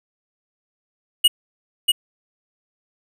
square tone with echo, 2896 Hz, F#7, 38 cents flat, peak -10 dBFS, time 1.24-1.28 s, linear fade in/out 10 ms, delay 640 ms, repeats 1, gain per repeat -3 dB, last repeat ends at 1.92 s, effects none

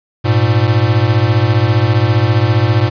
square beating tone pair, 103.83 / 118.83 Hz, G#2 / A#2, 0 / +34 cents, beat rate 15 Hz, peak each -13 dBFS, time 0.24-2.9 s, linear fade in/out 20 ms, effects resampled to 11025 Hz + 7-bit

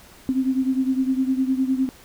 sine beating tone pair, 260 / 269.8 Hz, C4 / C#4, -11 / -47 cents, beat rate 9.8 Hz, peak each -20 / -24 dBFS, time 0.29-1.89 s, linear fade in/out 0 ms, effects pink hiss -48 dBFS RMS until 2.04 s

